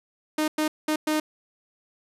sawtooth tone bursts at uneven times, 307.6 Hz, D#4, 20 cents flat, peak -18 dBFS, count 4, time 0.38-0.48 / 0.58-0.68 / 0.88-0.96 / 1.07-1.2 s, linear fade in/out 5 ms, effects resampled to 32000 Hz

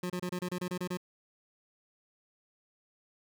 25% pulse tone bursts, 179.8 Hz, F#3, 49 cents flat, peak -29 dBFS, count 10, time 0.03-0.972 s, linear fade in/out 5 ms, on 69 ms, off 28 ms, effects none

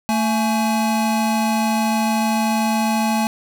square tone pair together, 223.3 / 843 Hz, A3 / G#5, +26 / +26 cents, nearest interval octave + major seventh, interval 2300 cents, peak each -19 / -22 dBFS, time 0.09-3.27 s, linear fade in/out 0 ms, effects none

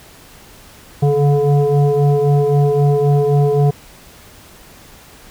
sine tone with frequency modulation, 142.1 Hz, C#3, 43 cents sharp, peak -10 dBFS, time 1.02-3.71 s, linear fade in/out 10 ms, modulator 288 Hz, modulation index 1.4, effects pink hiss -42 dBFS RMS until 5.3 s

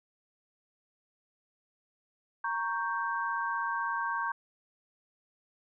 sine chord, G diminished, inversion first, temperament equal, 932.3 / 1108.7 / 1568 Hz, Bb5 / Db6 / G6, 0 / 0 / 0 cents, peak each -34 dBFS, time 2.44-4.32 s, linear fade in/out 5 ms, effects none

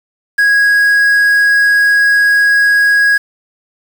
triangle tone with quantisation, 1654 Hz, G#6, 8 cents flat, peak -5 dBFS, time 0.38-3.18 s, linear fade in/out 10 ms, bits 5, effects none

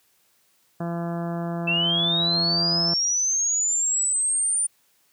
harmonic tone, 170 Hz, F3, 46 cents flat, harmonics 1 / 2 / 3 / 4 / 5 / 6 / 7 / 8 / 9 / 10, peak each -27 / -34 / -40 / -33 / -43 / -43 / -44 / -46 / -49 / -49 dBFS, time 0.8-2.94 s, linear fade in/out 5 ms
sine linear sweep, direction up, 2637 to 9270 Hz, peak -20 dBFS, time 1.67-4.67 s, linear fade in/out 10 ms
effects white hiss -64 dBFS RMS until 5.12 s + high-pass 80 Hz 12 dB/octave

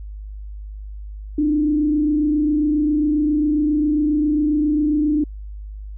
sine tone with frequency modulation, 300 Hz, D4, 37 cents sharp, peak -15 dBFS, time 1.38-5.24 s, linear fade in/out 5 ms, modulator 27.4 Hz, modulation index 0.47, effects added 51 Hz sine -30 dBFS peak until 5.97 s

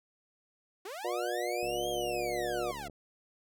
sawtooth linear two-way sweep, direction up then down, 348.2 to 3280 to 652 Hz, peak -36 dBFS, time 0.85-2.88 s, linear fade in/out 5 ms, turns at 1.89 s
harmonic tone, 120 Hz, B2, 49 cents flat, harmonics 3 / 4 / 5 / 6, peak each -37 / -37 / -37 / -37 dBFS, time 1.04-2.72 s, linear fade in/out 10 ms
click train, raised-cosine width 2 ms, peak -34 dBFS, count 91, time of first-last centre 1.63-2.898 s, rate 71 Hz
effects none

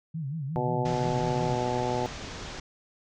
sine tone with vibrato, 148.1 Hz, D3, 15 cents sharp, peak -30 dBFS, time 0.14-1.56 s, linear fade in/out 10 ms, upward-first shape sine, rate 5.6 Hz, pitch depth 190 cents each way
harmonic tone, 123.47 Hz, B2, in tune, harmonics 1 / 2 / 3 / 4 / 5 / 6 / 7, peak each -34 / -35 / -33 / -34 / -35 / -35 / -32 dBFS, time 0.56-2.06 s, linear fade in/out 0 ms
pink low-pass noise, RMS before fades -39 dBFS, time 0.85-2.6 s, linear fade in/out 5 ms, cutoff 6900 Hz, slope 48 dB/octave
effects none

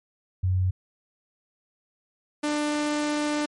sine / sawtooth tone pair in turn, 92.5 / 297.4 Hz, F#2 / D4, 0 / +22 cents, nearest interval octave + minor sixth, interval 2022 cents, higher second, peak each -20 dBFS, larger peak neither, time 0.43-0.71 / 2.43-3.46 s, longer second, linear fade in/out 10 ms, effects MP3 48 kbps

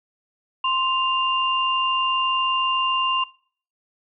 sine tone pair together, 1046.6 / 2794 Hz, C6 / F7, 0 / 0 cents, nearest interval octave + perfect fourth, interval 1700 cents, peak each -21 / -23 dBFS, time 0.64-3.24 s, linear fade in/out 5 ms, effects noise-tail reverb RT60 0.5 s tail -21 dB re dry

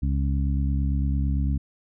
harmonic tone, 68.9 Hz, C#2, 10 cents flat, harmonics 1 / 2 / 3 / 4, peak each -22 / -28 / -32 / -34 dBFS, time 0.02-1.58 s, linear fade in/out 10 ms, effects none

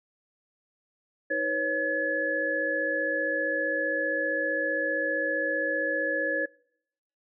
sine tone cluster, 316.6 / 492.7 / 548 / 1704 Hz, D#4 / B4 / C#5 / G#6, +30 / -4 / -20 / +44 cents, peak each -35 / -34 / -30 / -27 dBFS, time 1.3-6.46 s, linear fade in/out 10 ms, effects noise-tail reverb RT60 0.8 s tail -26 dB re dry

